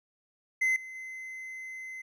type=tone with level steps; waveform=triangle; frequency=2054 Hz; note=C7; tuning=33 cents flat; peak=-22 / -39 / -37 dBFS; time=0.61-2.02 s; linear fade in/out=10 ms; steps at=0.76 / 0.95 s; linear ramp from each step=2 ms; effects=none